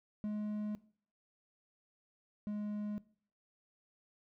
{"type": "tone pair in turn", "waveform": "triangle", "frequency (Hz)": [210.5, 208.7], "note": ["G#3", "G#3"], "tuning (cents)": [24, 9], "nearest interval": "unison", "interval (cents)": 15, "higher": "first", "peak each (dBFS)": [-33, -34], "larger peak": "first", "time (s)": [[0.24, 0.75], [2.47, 2.98]], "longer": "neither", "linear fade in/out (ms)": 0, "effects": ["noise-tail reverb RT60 0.5 s tail -20 dB re dry"]}